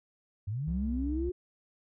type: linear sweep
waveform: sine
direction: up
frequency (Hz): 92.5 to 368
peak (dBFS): -31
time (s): 0.47-1.32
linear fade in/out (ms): 10
type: tone with vibrato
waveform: triangle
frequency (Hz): 65.41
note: C2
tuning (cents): 0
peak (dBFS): -30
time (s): 0.67-1.3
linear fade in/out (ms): 10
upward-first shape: square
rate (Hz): 2.4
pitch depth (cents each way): 30
effects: none